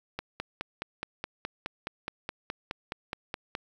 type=click train; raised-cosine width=0.3 ms; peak=-17 dBFS; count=17; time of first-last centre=0.19-3.551 s; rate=4.76 Hz; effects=8-bit